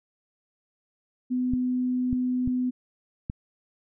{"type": "tone", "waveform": "sine", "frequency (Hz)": 251.4, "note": "B3", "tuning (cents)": 31, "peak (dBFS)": -23, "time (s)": [1.3, 2.71], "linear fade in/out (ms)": 20}
{"type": "clicks", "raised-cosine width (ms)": 5, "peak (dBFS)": -18, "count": 4, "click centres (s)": [1.536, 2.129, 2.476, 3.299]}
{"effects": []}